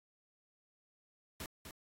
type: noise with echo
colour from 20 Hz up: pink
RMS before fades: -44 dBFS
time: 1.4-1.46 s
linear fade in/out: 2 ms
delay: 250 ms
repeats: 1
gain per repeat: -6 dB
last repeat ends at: 1.71 s
effects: AAC 64 kbps